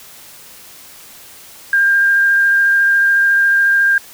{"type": "tone with vibrato", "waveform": "sine", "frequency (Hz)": 1600, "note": "G6", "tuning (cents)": 35, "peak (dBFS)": -9, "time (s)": [1.73, 3.98], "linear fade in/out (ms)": 2, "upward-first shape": "triangle", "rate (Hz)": 14, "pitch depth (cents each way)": 11, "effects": ["white hiss -39 dBFS RMS until 4.13 s"]}